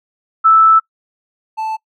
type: tone pair in turn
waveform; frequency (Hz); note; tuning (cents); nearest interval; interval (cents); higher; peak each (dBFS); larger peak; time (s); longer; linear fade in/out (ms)
sine / triangle; 1316 / 878.3; E6 / A5; -3 / -3; perfect fifth; 700; first; -5 / -16; first; 0.44-0.8 / 1.57-1.77; first; 20
effects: noise-tail reverb RT60 0.1 s tail -24 dB re dry